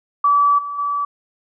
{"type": "tone with level steps", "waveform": "sine", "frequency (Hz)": 1151, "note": "D6", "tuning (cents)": -35, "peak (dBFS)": [-11, -24, -18], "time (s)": [0.24, 1.05], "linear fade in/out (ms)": 5, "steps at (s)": [0.58, 0.78], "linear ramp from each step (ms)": 10, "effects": []}